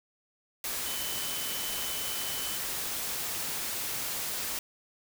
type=tone in noise; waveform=sine; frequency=3032 Hz; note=F#7; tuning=42 cents sharp; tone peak=-40 dBFS; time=0.86-2.57 s; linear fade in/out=2 ms; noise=white; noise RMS=-34 dBFS; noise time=0.64-4.59 s; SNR=-9 dB; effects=none